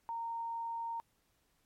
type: tone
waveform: sine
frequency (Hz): 923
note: A#5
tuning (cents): -17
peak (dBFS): -36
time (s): 0.09-1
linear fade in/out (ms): 0
effects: pink hiss -75 dBFS RMS until 1.65 s + MP3 64 kbps